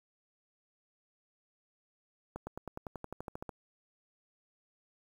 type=accelerating click train; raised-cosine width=1 ms; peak=-26 dBFS; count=14; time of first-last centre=2.36-3.492 s; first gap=110 ms; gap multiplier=0.96; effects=9-bit